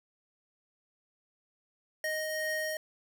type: tone pair together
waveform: square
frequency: 622.3 / 1864.8 Hz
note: D#5 / A#6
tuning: 0 / 0 cents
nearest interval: octave + perfect fifth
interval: 1900 cents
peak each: -35 / -35 dBFS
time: 2.04-2.77 s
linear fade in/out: 2 ms
effects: none